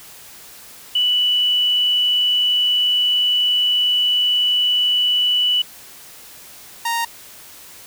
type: tone pair in turn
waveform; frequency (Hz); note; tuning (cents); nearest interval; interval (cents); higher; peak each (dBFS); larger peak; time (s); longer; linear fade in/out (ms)
sine / sawtooth; 2963 / 929.8; F#7 / A#5; +2 / -5; octave + minor sixth; 2007; first; -14 / -15; first; 0.95-5.62 / 6.85-7.05; first; 5
effects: white hiss -41 dBFS RMS until 7.86 s